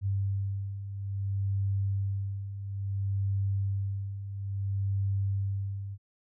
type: beating tone pair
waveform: sine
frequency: 98 / 98.59 Hz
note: G2 / G2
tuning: 0 / +10 cents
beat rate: 0.59 Hz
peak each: -35 / -29 dBFS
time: 0.01-5.98 s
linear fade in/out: 50 ms
effects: none